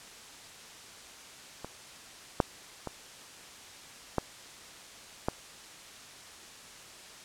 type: clicks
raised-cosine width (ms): 1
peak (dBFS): -24 / -8 / -21 / -12 / -13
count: 5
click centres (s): 1.646 / 2.402 / 2.873 / 4.183 / 5.285
effects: white hiss -49 dBFS RMS until 7.24 s + low-pass 8000 Hz 12 dB/octave

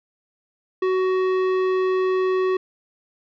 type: tone with tanh clipping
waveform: triangle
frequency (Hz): 373.5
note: F#4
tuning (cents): +16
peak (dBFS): -20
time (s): 0.82-2.57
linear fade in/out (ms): 5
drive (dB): 18
effects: none

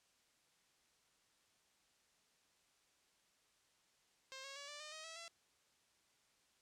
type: tone with pitch steps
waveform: 5% pulse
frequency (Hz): 530 / 548.4 / 567.4 / 587.1 / 607.4 / 628.5 / 650.2 / 672.8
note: C5 / C#5 / C#5 / D5 / D#5 / D#5 / E5 / E5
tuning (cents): +22 / -19 / +40 / -1 / -42 / +17 / -24 / +35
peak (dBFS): -38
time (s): 4.32-5.28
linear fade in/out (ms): 0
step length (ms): 120
effects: white hiss -75 dBFS RMS until 6.61 s + low-pass 8000 Hz 12 dB/octave

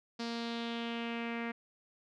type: tone with low-pass filter sweep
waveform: sawtooth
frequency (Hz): 233.1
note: A#3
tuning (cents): 0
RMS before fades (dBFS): -38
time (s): 0.19-1.52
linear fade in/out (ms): 10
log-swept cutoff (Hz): 4800 to 2100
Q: 3.2
effects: none

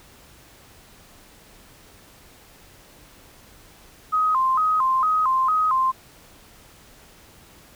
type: tone with vibrato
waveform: sine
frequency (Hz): 1148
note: D6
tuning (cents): -40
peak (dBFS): -17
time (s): 4.12-5.92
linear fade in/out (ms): 20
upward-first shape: square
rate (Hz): 2.2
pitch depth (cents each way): 160
effects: pink hiss -50 dBFS RMS until 7.75 s

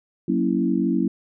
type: chord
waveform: sine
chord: F# dominant seventh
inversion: none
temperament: equal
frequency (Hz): 185 / 233.1 / 277.2 / 329.6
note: F#3 / A#3 / C#4 / E4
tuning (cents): 0 / 0 / 0 / 0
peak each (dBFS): -24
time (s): 0.28-1.08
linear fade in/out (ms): 5
effects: none

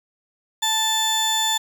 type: tone pair together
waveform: 30% pulse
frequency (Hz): 880 / 3520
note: A5 / A7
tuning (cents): 0 / 0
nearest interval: 2 octaves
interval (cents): 2400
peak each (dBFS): -21 / -19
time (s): 0.62-1.58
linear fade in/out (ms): 10
effects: 8-bit

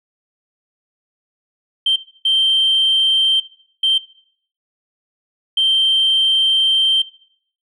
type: tone bursts at uneven times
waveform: sine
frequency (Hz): 3136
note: G7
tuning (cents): 0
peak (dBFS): -11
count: 4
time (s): 1.86-1.96 / 2.25-3.4 / 3.83-3.98 / 5.57-7.02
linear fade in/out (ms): 5
effects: noise-tail reverb RT60 0.6 s tail -17 dB re dry + tanh soft clip ceiling -8 dBFS

